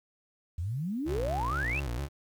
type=exponential sweep; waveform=sine; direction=up; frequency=77.78 to 2755 Hz; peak=-30 dBFS; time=0.58-1.8 s; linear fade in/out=5 ms
type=tone with vibrato; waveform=30% pulse; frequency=64.4 Hz; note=C2; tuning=27 cents flat; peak=-29 dBFS; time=1.05-2.09 s; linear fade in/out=50 ms; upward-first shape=square; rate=4.3 Hz; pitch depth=150 cents each way
effects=10-bit